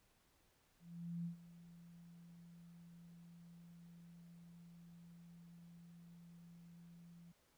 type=tone with ADSR envelope; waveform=sine; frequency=170.6 Hz; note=F3; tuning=40 cents flat; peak=-40 dBFS; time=0.79-7.32 s; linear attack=460 ms; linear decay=110 ms; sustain=-17 dB; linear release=7 ms; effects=pink hiss -75 dBFS RMS until 7.57 s